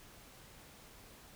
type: silence
effects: pink hiss -57 dBFS RMS until 1.35 s